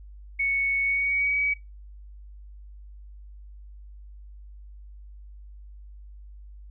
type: tone with pitch glide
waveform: sine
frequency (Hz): 2217 to 2271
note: C#7 to C#7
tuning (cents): 0 to +41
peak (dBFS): -22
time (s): 0.39-1.54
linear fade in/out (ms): 10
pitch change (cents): +41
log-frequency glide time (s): 0.82-1.37
effects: noise-tail reverb RT60 0.2 s tail -18 dB re dry + added 50 Hz sine -42 dBFS peak until 6.7 s